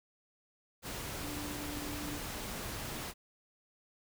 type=tone in noise; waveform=sine; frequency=293.7 Hz; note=D4; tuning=in tune; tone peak=-42 dBFS; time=1.21-2.19 s; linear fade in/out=50 ms; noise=pink; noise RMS=-41 dBFS; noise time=0.82-3.14 s; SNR=-4 dB; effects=none